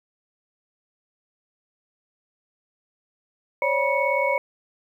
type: tone cluster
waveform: sine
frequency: 539 / 577 / 968 / 2218 Hz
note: C#5 / D5 / B5 / C#7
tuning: -49 / -31 / -35 / 0 cents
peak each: -25 dBFS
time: 3.62-4.38 s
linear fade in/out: 2 ms
effects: 9-bit

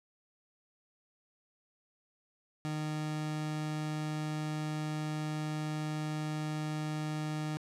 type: tone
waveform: 30% pulse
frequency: 153.3 Hz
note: D#3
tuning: 25 cents flat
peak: -31 dBFS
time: 2.65-7.57 s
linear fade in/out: 0 ms
effects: low-pass 9000 Hz 12 dB/octave

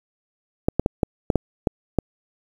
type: clicks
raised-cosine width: 2 ms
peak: -4 dBFS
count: 8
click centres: 0.685 / 0.796 / 0.861 / 1.032 / 1.302 / 1.357 / 1.672 / 1.987 s
effects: 7-bit

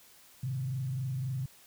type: tone with frequency modulation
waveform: sine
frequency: 130.81 Hz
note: C3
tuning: in tune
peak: -31 dBFS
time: 0.43-1.46 s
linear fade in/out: 5 ms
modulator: 23.8 Hz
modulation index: 0.53
effects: white hiss -58 dBFS RMS until 1.66 s

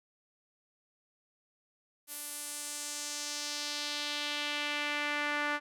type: tone with band-pass filter sweep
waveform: sawtooth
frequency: 293.7 Hz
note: D4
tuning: in tune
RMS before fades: -36 dBFS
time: 2.07-5.6 s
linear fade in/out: 50 ms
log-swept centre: 12000 to 1600 Hz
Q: 1.7
effects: none

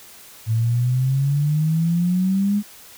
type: exponential sweep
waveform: sine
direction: up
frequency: 110 to 209.1 Hz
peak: -16 dBFS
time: 0.46-2.63 s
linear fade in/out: 50 ms
effects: white hiss -44 dBFS RMS until 2.97 s

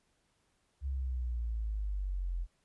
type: exponential sweep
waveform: sine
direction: down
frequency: 69.3 to 42.19 Hz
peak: -32 dBFS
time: 0.81-2.47 s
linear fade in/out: 50 ms
effects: pink hiss -75 dBFS RMS until 2.64 s + resampled to 24000 Hz

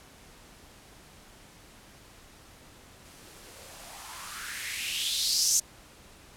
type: noise with band-pass filter sweep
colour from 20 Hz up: violet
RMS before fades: -32 dBFS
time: 3.05-5.6 s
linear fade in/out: 5 ms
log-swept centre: 240 to 6600 Hz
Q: 4.2
effects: pink hiss -53 dBFS RMS until 6.36 s + low-pass 12000 Hz 12 dB/octave

